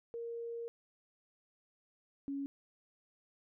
sine tone pair in turn, 466.2 / 278.2 Hz, A#4 / C#4, 0 / +6 cents, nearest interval major sixth, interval 894 cents, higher first, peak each -39 / -36 dBFS, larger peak second, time 0.14-0.68 / 2.28-2.46 s, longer first, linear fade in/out 0 ms, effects none

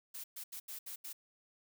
blue noise bursts at uneven times, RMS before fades -45 dBFS, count 6, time 0.14-0.24 / 0.36-0.44 / 0.52-0.6 / 0.68-0.79 / 0.86-0.96 / 1.04-1.13 s, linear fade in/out 10 ms, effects none

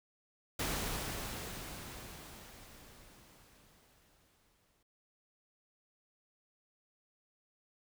pink noise with exponential decay, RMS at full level -35 dBFS, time 0.59-4.83 s, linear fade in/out 5 ms, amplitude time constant 920 ms, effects none

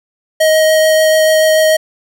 square tone with vibrato, 629 Hz, D#5, 19 cents sharp, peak -8 dBFS, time 0.4-1.77 s, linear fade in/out 10 ms, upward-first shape triangle, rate 6.9 Hz, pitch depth 10 cents each way, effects none

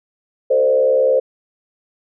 sine tone with frequency modulation, 523.3 Hz, C5, in tune, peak -11 dBFS, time 0.5-1.2 s, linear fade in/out 10 ms, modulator 70.1 Hz, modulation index 0.88, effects none

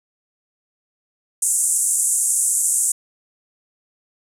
white band-pass noise, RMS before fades -19 dBFS, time 1.42-2.92 s, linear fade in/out 5 ms, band 7300 to 10000 Hz, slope 48 dB/octave, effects none

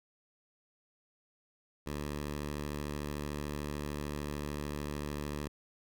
10% pulse tone, 73.42 Hz, D2, in tune, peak -28 dBFS, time 1.86-5.48 s, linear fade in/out 10 ms, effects none

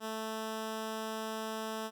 10% pulse tone, 220 Hz, A3, in tune, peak -28 dBFS, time 0-1.91 s, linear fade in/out 50 ms, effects none

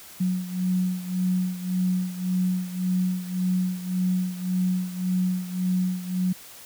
sine beating tone pair, 182.6 / 184.4 Hz, F#3 / F#3, -23 / -6 cents, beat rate 1.8 Hz, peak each -24 / -28 dBFS, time 0.2-6.33 s, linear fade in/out 10 ms, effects white hiss -45 dBFS RMS until 6.65 s

